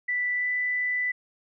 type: tone with pitch glide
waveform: sine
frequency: 1975.5 to 1988.1 Hz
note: B6 to B6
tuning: 0 to +11 cents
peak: -24 dBFS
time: 0.08-1.12 s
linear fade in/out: 10 ms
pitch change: +11 cents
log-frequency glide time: 0.34-0.48 s
effects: none